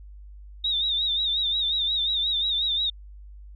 sine tone with vibrato, 3700 Hz, A#7, 14 cents flat, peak -22 dBFS, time 0.64-2.9 s, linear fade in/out 5 ms, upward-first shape sine, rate 5.6 Hz, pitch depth 82 cents each way, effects added 50 Hz sine -41 dBFS peak until 3.55 s

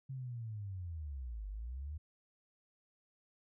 sine linear two-way sweep, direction down then up, 135.8 to 48 to 78.6 Hz, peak -40 dBFS, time 0.09-1.98 s, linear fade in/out 10 ms, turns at 1.48 s, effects none

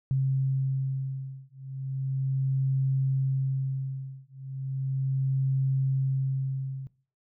sine beating tone pair, 133.7 / 134.06 Hz, C3 / C3, +38 / +42 cents, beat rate 0.36 Hz, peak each -28 dBFS, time 0.11-6.87 s, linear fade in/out 0 ms, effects noise-tail reverb RT60 0.4 s tail -20 dB re dry

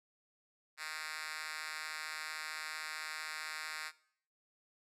5% pulse tone with high-pass filter, 155.56 Hz, D#3, in tune, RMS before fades -43 dBFS, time 0.77-3.92 s, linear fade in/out 50 ms, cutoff 1900 Hz, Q 1.1, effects noise-tail reverb RT60 0.6 s tail -19 dB re dry + low-pass 11000 Hz 12 dB/octave

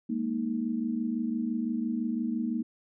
sine chord, Ab suspended second, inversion none, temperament just, 207.7 / 233.6 / 311.5 Hz, Ab3 / Bb3 / Eb4, 0 / +4 / +2 cents, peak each -35 / -29 / -35 dBFS, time 0.09-2.63 s, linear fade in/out 10 ms, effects none

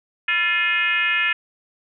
sine tone with frequency modulation, 2123 Hz, C7, 25 cents sharp, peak -17 dBFS, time 0.28-1.33 s, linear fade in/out 5 ms, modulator 378 Hz, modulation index 1.7, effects none

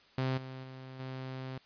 sawtooth tone with level steps, 130.81 Hz, C3, in tune, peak -26 / -38 / -41 / -35 dBFS, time 0.18-1.58 s, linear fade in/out 2 ms, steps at 0.37 / 0.63 / 0.99 s, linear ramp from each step 10 ms, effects white hiss -62 dBFS RMS until 1.65 s + resampled to 11025 Hz

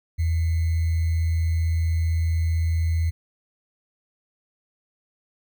sine tone with sample-and-hold, 82.2 Hz, E2, 4 cents flat, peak -19 dBFS, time 0.18-3.11 s, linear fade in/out 20 ms, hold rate 2100 Hz, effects none

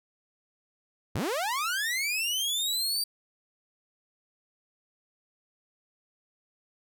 sawtooth linear sweep, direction up, 64.7 to 4699 Hz, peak -24 dBFS, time 1.15-3.04 s, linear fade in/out 5 ms, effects none

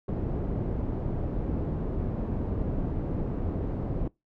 pink low-pass noise, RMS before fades -30 dBFS, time 0.08-4.08 s, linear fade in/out 5 ms, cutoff 410 Hz, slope 12 dB/octave, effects noise-tail reverb RT60 0.2 s tail -23 dB re dry

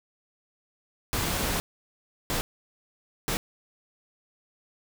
pink noise bursts at uneven times, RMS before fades -28 dBFS, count 3, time 1.13-1.6 / 2.3-2.41 / 3.28-3.37 s, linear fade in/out 0 ms, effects none

